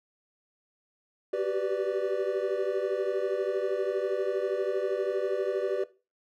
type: chord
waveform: triangle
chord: G major seventh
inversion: third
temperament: equal with one note detuned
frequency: 379.5 / 392 / 493.9 / 587.3 Hz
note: F#4 / G4 / B4 / D5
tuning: +44 / 0 / 0 / 0 cents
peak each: -30 dBFS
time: 1.33-5.84 s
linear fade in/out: 5 ms
effects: noise-tail reverb RT60 0.3 s tail -17 dB re dry